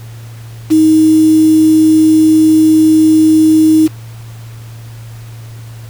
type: tone with quantisation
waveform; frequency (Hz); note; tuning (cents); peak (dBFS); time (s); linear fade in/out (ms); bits
sine; 314.3; D#4; +18; -4; 0.7-3.88; 20; 4
effects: added 114 Hz sine -27 dBFS peak until 5.89 s + pink hiss -40 dBFS RMS until 5.89 s